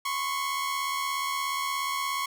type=tone pair together; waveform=sawtooth; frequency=1023.1 / 1100 Hz; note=C6 / C#6; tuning=-39 / -14 cents; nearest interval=minor second; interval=125 cents; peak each=-31 / -25 dBFS; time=0.05-2.26 s; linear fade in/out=5 ms; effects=none